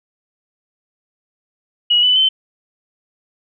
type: tone with pitch steps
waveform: sine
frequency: 2911 / 2991 / 3073 Hz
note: F#7 / F#7 / G7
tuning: -29 / +18 / -35 cents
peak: -10 dBFS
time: 1.9-2.29 s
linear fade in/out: 10 ms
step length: 130 ms
effects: none